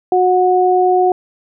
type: tone pair together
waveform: sine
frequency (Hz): 365.8 / 731.6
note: F#4 / F#5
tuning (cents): -20 / -20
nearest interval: octave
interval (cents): 1200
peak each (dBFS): -12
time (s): 0.12-1.12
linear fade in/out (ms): 2
effects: none